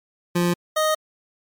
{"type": "tone pair in turn", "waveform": "25% pulse", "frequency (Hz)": [174.61, 622.2], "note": ["F3", "D#5"], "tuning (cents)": [0, 0], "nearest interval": "octave + minor seventh", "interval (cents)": 2200, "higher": "second", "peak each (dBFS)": [-14, -14], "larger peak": "neither", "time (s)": [[0.35, 0.54], [0.76, 0.95]], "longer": "neither", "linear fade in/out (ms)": 10, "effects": ["MP3 96 kbps"]}